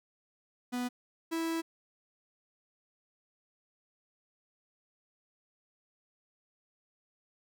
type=tone pair in turn; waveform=45% pulse; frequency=246.9 / 328.3 Hz; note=B3 / E4; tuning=0 / -7 cents; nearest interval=perfect fourth; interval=493 cents; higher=second; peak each=-32 / -31 dBFS; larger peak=second; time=0.72-0.89 / 1.31-1.62 s; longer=second; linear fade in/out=20 ms; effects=none